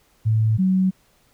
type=tone pair in turn; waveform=sine; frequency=110 / 187.64 Hz; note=A2 / F#3; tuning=0 / +25 cents; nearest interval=major sixth; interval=925 cents; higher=second; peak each=-15 dBFS; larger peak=neither; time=0.25-0.58 / 0.58-0.91 s; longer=neither; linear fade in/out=20 ms; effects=pink hiss -60 dBFS RMS until 1.33 s